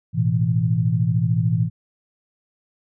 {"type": "chord", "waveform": "sine", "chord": "A suspended second", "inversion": "none", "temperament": "equal", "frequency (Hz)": [110, 123.47, 164.81], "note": ["A2", "B2", "E3"], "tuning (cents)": [0, 0, 0], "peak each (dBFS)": -21, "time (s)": [0.13, 1.7], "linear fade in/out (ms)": 50, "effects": []}